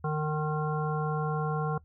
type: harmonic tone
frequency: 153 Hz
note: D#3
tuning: 29 cents flat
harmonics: 1 / 3 / 5 / 7 / 9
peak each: -29 / -34 / -36 / -37 / -39 dBFS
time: 0.04-1.78 s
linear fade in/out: 5 ms
effects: noise-tail reverb RT60 0.1 s tail -22 dB re dry + added 78 Hz sine -54 dBFS peak until 1.84 s